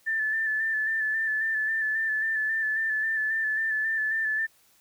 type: tone with vibrato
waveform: sine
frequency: 1760 Hz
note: A6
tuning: in tune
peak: -24 dBFS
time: 0.06-4.47 s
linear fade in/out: 20 ms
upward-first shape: square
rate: 3.7 Hz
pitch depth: 25 cents each way
effects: white hiss -62 dBFS RMS until 4.8 s